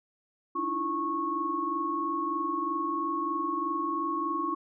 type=tone cluster; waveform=sine; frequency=292.1 / 314.2 / 337.3 / 1100 Hz; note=D4 / D#4 / E4 / C#6; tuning=-9 / +17 / +40 / -14 cents; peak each=-38 / -38 / -35 / -29 dBFS; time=0.55-4.55 s; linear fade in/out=10 ms; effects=none